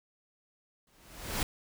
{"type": "noise with exponential growth", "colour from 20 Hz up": "pink", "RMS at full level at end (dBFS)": -29, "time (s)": [0.87, 1.43], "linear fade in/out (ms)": 2, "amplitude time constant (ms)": 120, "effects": []}